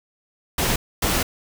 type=noise bursts at uneven times; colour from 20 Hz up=pink; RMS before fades=-21 dBFS; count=2; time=0.58-0.76 / 1.02-1.23 s; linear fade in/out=5 ms; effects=none